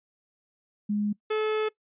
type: tone pair in turn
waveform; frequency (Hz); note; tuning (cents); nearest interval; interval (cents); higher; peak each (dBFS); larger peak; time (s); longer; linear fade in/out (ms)
sine / 45% pulse; 207.7 / 431.8; G#3 / A4; 0 / -33; octave + minor second; 1267; second; -24; neither; 0.89-1.13 / 1.3-1.69; second; 10
effects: noise-tail reverb RT60 0.1 s tail -21 dB re dry + resampled to 8000 Hz